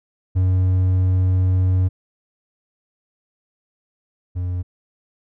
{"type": "tone pair in turn", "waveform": "triangle", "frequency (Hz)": [92.5, 89.71], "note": ["F#2", "F2"], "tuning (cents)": [0, 47], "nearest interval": "minor second", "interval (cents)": 53, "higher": "first", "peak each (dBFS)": [-12, -19], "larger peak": "first", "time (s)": [[0.35, 1.89], [4.35, 4.63]], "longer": "first", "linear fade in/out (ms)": 20, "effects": []}